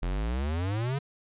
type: exponential sweep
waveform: square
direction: up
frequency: 41.37 to 144.2 Hz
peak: -28 dBFS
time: 0.02-0.99 s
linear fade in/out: 10 ms
effects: resampled to 8000 Hz